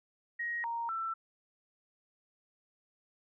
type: tone with pitch steps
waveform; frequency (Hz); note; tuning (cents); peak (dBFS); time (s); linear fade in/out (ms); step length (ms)
sine; 1885 / 931 / 1335; A#6 / A#5 / E6; +19 / -2 / +22; -33; 0.39-1.14; 10; 250
effects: none